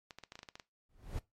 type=clicks; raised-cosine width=0.2 ms; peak=-30 dBFS; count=10; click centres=0.108 / 0.186 / 0.237 / 0.321 / 0.355 / 0.391 / 0.431 / 0.488 / 0.555 / 0.598 s
type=noise with exponential growth; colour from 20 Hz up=brown; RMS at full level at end=-34 dBFS; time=0.89-1.19 s; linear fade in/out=5 ms; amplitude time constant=65 ms
effects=noise-tail reverb RT60 0.2 s tail -19 dB re dry + MP3 64 kbps